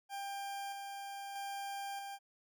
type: tone with tremolo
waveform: 40% pulse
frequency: 795 Hz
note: G5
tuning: 24 cents sharp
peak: -39 dBFS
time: 0.09-2.19 s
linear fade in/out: 50 ms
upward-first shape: square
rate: 0.79 Hz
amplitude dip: 30%
effects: none